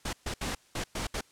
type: noise bursts at uneven times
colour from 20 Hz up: pink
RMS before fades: -33 dBFS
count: 6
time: 0.05-0.13 / 0.26-0.34 / 0.41-0.55 / 0.75-0.84 / 0.95-1.07 / 1.14-1.21 s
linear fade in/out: 5 ms
effects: white hiss -62 dBFS RMS until 1.31 s + low-pass 9000 Hz 12 dB/octave